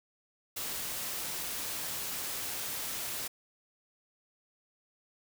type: noise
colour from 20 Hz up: white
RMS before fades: -37 dBFS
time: 0.56-3.28 s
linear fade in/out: 10 ms
effects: none

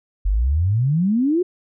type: exponential sweep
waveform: sine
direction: up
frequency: 44.13 to 374.7 Hz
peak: -15 dBFS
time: 0.25-1.43 s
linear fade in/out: 10 ms
effects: none

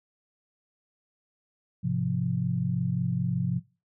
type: chord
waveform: sine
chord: F minor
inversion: first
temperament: equal with one note detuned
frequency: 105.46 / 130.81 / 174.61 Hz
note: Ab2 / C3 / F3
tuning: +27 / 0 / 0 cents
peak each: -33 / -28 / -28 dBFS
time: 1.83-3.6 s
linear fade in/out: 20 ms
effects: noise-tail reverb RT60 0.3 s tail -21 dB re dry

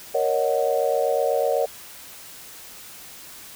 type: chord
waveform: sine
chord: D# minor seventh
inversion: second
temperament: equal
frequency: 466.2 / 554.4 / 622.3 / 740 Hz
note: A#4 / C#5 / D#5 / F#5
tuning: 0 / 0 / 0 / 0 cents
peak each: -24 / -23 / -25 / -27 dBFS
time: 0.14-1.66 s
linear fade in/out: 10 ms
effects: white hiss -42 dBFS RMS until 3.55 s

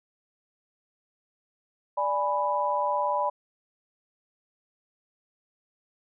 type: chord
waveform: sine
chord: G# diminished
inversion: second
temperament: equal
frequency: 587.3 / 830.6 / 987.8 Hz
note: D5 / G#5 / B5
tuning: 0 / 0 / 0 cents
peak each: -29 / -30 / -26 dBFS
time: 1.97-3.3 s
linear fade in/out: 10 ms
effects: none

